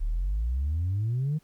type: exponential sweep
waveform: sine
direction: up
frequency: 35.45 to 159.1 Hz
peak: -23 dBFS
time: 0-1.39 s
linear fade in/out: 20 ms
effects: tanh soft clip ceiling -22 dBFS + pink hiss -65 dBFS RMS until 1.43 s